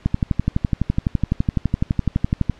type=click train; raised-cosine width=5 ms; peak=-5 dBFS; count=30; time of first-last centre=0.06-2.497 s; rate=11.9 Hz; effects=pink hiss -49 dBFS RMS until 2.59 s + low-pass 4000 Hz 12 dB/octave